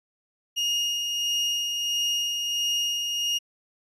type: tone with tremolo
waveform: 35% pulse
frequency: 2854 Hz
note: F7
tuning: 37 cents sharp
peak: -21 dBFS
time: 0.56-3.39 s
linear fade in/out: 20 ms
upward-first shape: sine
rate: 1.5 Hz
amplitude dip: 35%
effects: resampled to 24000 Hz